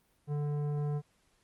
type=tone with tanh clipping; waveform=sine; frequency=146.83 Hz; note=D3; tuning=in tune; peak=-32 dBFS; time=0.27-1.02 s; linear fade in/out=50 ms; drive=13 dB; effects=pink hiss -71 dBFS RMS until 1.43 s + Opus 32 kbps